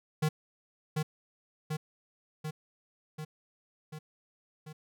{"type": "tone with echo", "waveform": "square", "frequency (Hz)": 154.3, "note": "D#3", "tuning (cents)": -14, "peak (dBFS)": -26, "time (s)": [0.22, 0.29], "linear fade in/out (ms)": 10, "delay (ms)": 740, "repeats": 6, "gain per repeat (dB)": -3, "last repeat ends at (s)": 4.73, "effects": []}